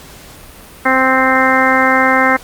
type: harmonic tone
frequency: 261.6 Hz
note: C4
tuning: in tune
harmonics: 1 / 2 / 3 / 4 / 5 / 6 / 7 / 8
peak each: -17 / -17 / -17 / -17 / -17 / -17 / -17 / -17 dBFS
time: 0.85-2.37 s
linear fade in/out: 10 ms
effects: pink hiss -37 dBFS RMS until 2.43 s + Opus 48 kbps